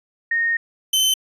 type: tone pair in turn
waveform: sine / sawtooth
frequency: 1850 / 3066 Hz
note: A#6 / G7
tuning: -14 / -39 cents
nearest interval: major sixth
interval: 875 cents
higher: second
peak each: -17 / -12 dBFS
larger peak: second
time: 0.31-0.57 / 0.93-1.14 s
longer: first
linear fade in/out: 5 ms
effects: resampled to 32000 Hz